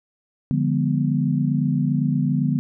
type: chord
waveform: sine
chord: D diminished seventh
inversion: none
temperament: equal with one note detuned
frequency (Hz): 146.83 / 174.61 / 204.4 / 246.9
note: D3 / F3 / Ab3 / Cb4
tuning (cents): 0 / 0 / -27 / 0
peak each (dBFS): -21 / -25 / -26 / -23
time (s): 0.51-2.59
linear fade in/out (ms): 0
effects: none